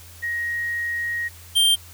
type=tone pair in turn; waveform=sine / square; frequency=1883 / 3167 Hz; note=A#6 / G7; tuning=+17 / +17 cents; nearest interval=major sixth; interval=900 cents; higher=second; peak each=-23 / -15 dBFS; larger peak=second; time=0.22-1.29 / 1.55-1.76 s; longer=first; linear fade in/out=20 ms; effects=added 85 Hz sine -44 dBFS peak until 1.93 s + white hiss -46 dBFS RMS until 1.93 s